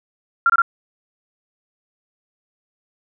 sine tone bursts, 1379 Hz, F6, 22 cents flat, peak -11 dBFS, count 3, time 0.46-0.619 s, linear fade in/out 2 ms, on 37 ms, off 24 ms, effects none

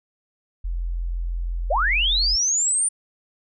sine tone, 42.96 Hz, F1, 28 cents flat, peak -23 dBFS, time 0.64-2.36 s, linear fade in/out 10 ms
sine linear sweep, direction up, 487.5 to 9280 Hz, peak -18 dBFS, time 1.7-2.89 s, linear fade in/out 10 ms
effects none

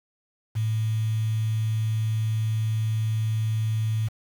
sine tone with quantisation, 110 Hz, A2, in tune, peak -22 dBFS, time 0.55-4.09 s, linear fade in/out 20 ms, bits 7, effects none

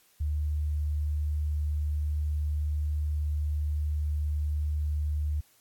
sine tone, 74.9 Hz, D2, 35 cents sharp, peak -26 dBFS, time 0.2-5.41 s, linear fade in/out 10 ms, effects white hiss -63 dBFS RMS until 5.6 s + AAC 64 kbps

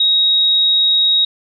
sine tone, 3786 Hz, A#7, 26 cents sharp, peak -10 dBFS, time 0-1.25 s, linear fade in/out 5 ms, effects none

